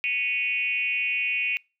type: tone with frequency modulation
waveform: sine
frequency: 2485 Hz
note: D#7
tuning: 3 cents flat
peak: -23 dBFS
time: 0.04-1.57 s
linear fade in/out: 0 ms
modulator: 261 Hz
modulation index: 1
effects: noise-tail reverb RT60 0.3 s tail -25 dB re dry